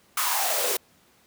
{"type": "noise with high-pass filter sweep", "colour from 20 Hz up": "white", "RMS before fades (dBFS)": -25, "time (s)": [0.17, 0.77], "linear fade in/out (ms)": 5, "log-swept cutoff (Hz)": [1200, 400], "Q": 5.9, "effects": ["pink hiss -60 dBFS RMS until 1.26 s", "high-pass 100 Hz 12 dB/octave"]}